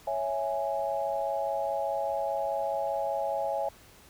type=chord; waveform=sine; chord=C# minor; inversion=none; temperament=equal; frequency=554.4 / 659.3 / 830.6 Hz; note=C#5 / E5 / G#5; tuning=0 / 0 / 0 cents; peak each=-32 dBFS; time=0.07-3.69 s; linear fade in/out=5 ms; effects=pink hiss -55 dBFS RMS until 4.09 s